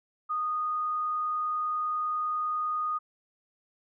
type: tone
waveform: sine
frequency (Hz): 1235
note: D#6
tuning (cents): -13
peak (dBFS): -27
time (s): 0.29-2.99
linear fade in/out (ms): 20
effects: none